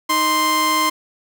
sawtooth tone pair together, 311.1 / 1046.4 Hz, D#4 / C6, 0 / 0 cents, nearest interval octave + major sixth, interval 2100 cents, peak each -20 / -12 dBFS, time 0.09-0.9 s, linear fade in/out 10 ms, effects none

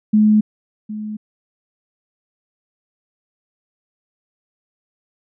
sine tone with echo, 213.2 Hz, G#3, 46 cents sharp, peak -9 dBFS, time 0.13-0.41 s, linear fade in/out 10 ms, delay 760 ms, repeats 1, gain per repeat -15 dB, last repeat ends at 1.17 s, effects none

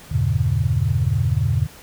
sine chord, E diminished seventh, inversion none, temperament just, 82.41 / 98.89 / 118.67 / 142.4 Hz, E2 / G2 / Bb2 / Db3, 0 / +16 / +31 / +47 cents, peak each -23 / -22 / -21 / -22 dBFS, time 0.11-1.67 s, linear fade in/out 10 ms, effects pink hiss -43 dBFS RMS until 1.82 s

